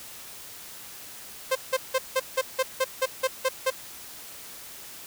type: tone bursts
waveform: sawtooth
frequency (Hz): 523.3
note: C5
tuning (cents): 0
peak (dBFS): -17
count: 11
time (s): 1.51-3.705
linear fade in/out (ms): 10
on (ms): 45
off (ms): 170
effects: white hiss -43 dBFS RMS until 5.06 s